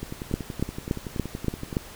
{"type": "two click trains", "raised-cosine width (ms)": 3, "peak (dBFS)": [-19, -10], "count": [19, 6], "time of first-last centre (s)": [[0.03, 1.728], [0.34, 1.769]], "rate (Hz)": [10.6, 3.5], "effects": ["pink hiss -44 dBFS RMS until 1.95 s"]}